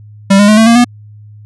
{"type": "tone with pitch steps", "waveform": "square", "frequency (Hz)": [196, 204.6, 213.5, 222.8, 232.5, 242.7], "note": ["G3", "G#3", "G#3", "A3", "A#3", "B3"], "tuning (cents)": [0, -26, 48, 22, -4, -30], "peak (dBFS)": -4, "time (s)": [0.3, 0.846], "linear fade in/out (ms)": 10, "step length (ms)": 91, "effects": ["added 105 Hz sine -32 dBFS peak until 1.45 s", "resampled to 24000 Hz"]}